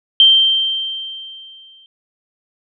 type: tone with exponential decay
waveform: sine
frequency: 3140 Hz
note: G7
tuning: 2 cents sharp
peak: -4 dBFS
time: 0.2-1.86 s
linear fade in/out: 1 ms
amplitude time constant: 360 ms
effects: none